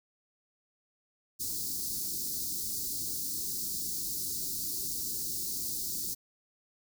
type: band-stop noise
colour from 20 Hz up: white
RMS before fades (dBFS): -35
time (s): 1.39-6.15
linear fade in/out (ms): 20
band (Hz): 380 to 4300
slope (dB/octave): 48
effects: none